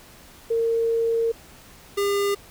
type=tone pair in turn; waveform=sine / square; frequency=458.4 / 402.7 Hz; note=A#4 / G4; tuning=-29 / +47 cents; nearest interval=major second; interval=224 cents; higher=first; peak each=-19 / -21 dBFS; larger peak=first; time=0.5-1.32 / 1.97-2.35 s; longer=first; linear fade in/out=10 ms; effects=pink hiss -48 dBFS RMS until 2.5 s